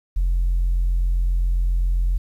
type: tone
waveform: sine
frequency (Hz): 43.75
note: F1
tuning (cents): +4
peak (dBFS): -15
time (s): 0.16-2.18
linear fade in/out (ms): 10
effects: tanh soft clip ceiling -14 dBFS + 9-bit